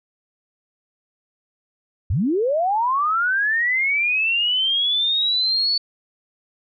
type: linear sweep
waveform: sine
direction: up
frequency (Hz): 66.3 to 4478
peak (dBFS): -17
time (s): 2.1-5.78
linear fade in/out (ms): 5
effects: none